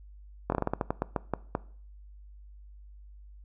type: slowing click train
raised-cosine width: 1 ms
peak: -13 dBFS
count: 13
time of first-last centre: 0.5-1.551 s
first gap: 22 ms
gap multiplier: 1.23
effects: noise-tail reverb RT60 0.5 s tail -20 dB re dry + added 50 Hz sine -47 dBFS peak until 3.44 s